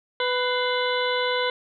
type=harmonic tone with a mistuned harmonic; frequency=497.3 Hz; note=B4; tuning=12 cents sharp; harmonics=1 / 2 / 3 / 4 / 6 / 7 / 8; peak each=-25 / -28 / -30 / -31 / -33 / -33 / -34 dBFS; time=0.2-1.5 s; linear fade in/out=2 ms; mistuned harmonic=4; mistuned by=+79 cents; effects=none